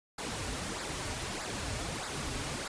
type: noise with flanger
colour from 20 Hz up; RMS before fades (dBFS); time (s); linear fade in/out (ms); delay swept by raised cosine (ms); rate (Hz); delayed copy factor
pink; -37; 0.18-2.68; 5; 0.32 to 5.92; 1.6; -0.65
effects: resampled to 22050 Hz